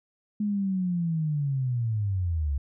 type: linear sweep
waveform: sine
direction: down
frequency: 211.5 to 67 Hz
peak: -24 dBFS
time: 0.4-2.58 s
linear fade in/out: 5 ms
effects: none